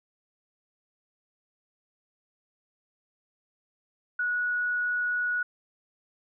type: tone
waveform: sine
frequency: 1463 Hz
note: F#6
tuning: 20 cents flat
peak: -25 dBFS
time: 4.19-5.43 s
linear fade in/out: 5 ms
effects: none